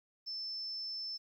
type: tone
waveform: sine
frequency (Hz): 5290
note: E8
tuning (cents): +5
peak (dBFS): -38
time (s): 0.26-1.18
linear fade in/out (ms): 20
effects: 12-bit